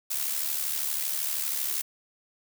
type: noise with amplitude modulation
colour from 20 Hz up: blue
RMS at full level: -27 dBFS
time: 0.1-1.82 s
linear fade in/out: 10 ms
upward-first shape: sine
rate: 72.7 Hz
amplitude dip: 60%
effects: none